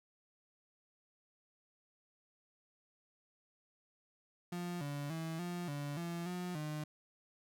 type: tone with pitch steps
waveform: 35% pulse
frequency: 175.6 / 143.8 / 162.4 / 175.7 / 144.3 / 170.5 / 179.1 / 151.9 Hz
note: F3 / D3 / E3 / F3 / D3 / F3 / F3 / D#3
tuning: +10 / -36 / -26 / +11 / -30 / -41 / +44 / -41 cents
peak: -37 dBFS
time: 4.52-6.84 s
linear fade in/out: 5 ms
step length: 290 ms
effects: none